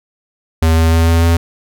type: tone with pitch steps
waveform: square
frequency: 81 / 81.7 / 82.42 / 83.13 / 83.86 Hz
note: E2 / E2 / E2 / E2 / E2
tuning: -30 / -15 / 0 / +15 / +30 cents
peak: -9 dBFS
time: 0.62-1.37 s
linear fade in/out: 5 ms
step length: 150 ms
effects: none